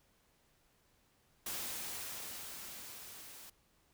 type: noise with level ramp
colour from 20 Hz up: white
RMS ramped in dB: -40 to -53 dBFS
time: 1.46-3.5 s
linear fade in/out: 5 ms
effects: pink hiss -72 dBFS RMS until 3.93 s